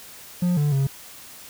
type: tone with pitch steps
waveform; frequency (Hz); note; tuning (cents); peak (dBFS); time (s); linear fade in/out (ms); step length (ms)
triangle; 177.7 / 147 / 136.5; F3 / D3 / C#3; +30 / +2 / -26; -16; 0.42-0.87; 5; 150
effects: white hiss -43 dBFS RMS until 1.49 s